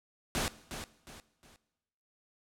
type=noise with echo; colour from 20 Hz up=pink; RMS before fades=-32 dBFS; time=0.35-0.48 s; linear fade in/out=0 ms; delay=360 ms; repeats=3; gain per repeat=-9 dB; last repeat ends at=1.56 s; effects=noise-tail reverb RT60 1.0 s tail -18 dB re dry + low-pass 11000 Hz 12 dB/octave